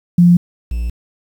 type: tone pair in turn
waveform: sine / triangle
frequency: 174.61 / 58.27 Hz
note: F3 / A#1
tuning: 0 / 0 cents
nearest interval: octave + perfect fifth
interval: 1900 cents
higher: first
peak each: -5 / -15 dBFS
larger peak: first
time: 0.18-0.37 / 0.71-0.9 s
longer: neither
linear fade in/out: 5 ms
effects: 7-bit